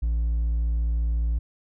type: tone with hard clipping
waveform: sine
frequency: 57.2 Hz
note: A#1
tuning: 32 cents flat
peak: -22 dBFS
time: 0.02-1.39 s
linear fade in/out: 10 ms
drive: 2 dB
effects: none